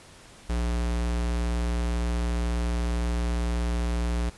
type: tone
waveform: square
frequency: 59 Hz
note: A#1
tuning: 22 cents sharp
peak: -25 dBFS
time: 0.49-4.3 s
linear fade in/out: 10 ms
effects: pink hiss -50 dBFS RMS until 4.37 s + resampled to 24000 Hz